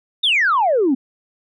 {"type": "exponential sweep", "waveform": "sine", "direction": "down", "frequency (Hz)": [3780, 247.1], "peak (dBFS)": -12, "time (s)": [0.23, 0.95], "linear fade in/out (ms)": 10, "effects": ["tanh soft clip ceiling -9 dBFS"]}